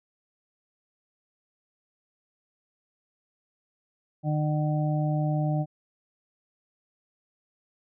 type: harmonic tone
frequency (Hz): 151.5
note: D#3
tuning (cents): -46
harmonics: 1 / 2 / 4 / 5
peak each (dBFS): -24 / -33 / -34 / -35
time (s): 4.23-5.66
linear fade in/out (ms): 50
effects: none